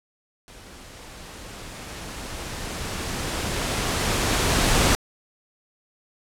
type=noise with level ramp; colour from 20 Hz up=pink; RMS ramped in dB=-45 to -18 dBFS; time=0.48-4.95 s; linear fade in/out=0 ms; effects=low-pass 10000 Hz 12 dB/octave